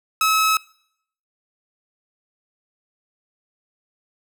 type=tone; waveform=sawtooth; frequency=1290 Hz; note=E6; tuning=38 cents flat; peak=-12 dBFS; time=0.21-0.57 s; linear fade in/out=2 ms; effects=noise-tail reverb RT60 0.7 s tail -24 dB re dry